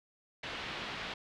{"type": "low-pass noise", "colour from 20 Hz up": "white", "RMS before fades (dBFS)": -41, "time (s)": [0.43, 1.14], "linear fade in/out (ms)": 5, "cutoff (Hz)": 3600, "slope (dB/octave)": 24, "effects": []}